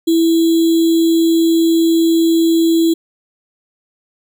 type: tone with sample-and-hold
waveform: sine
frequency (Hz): 330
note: E4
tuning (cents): +2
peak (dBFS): -9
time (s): 0.07-2.94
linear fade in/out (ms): 10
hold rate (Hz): 3675
effects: none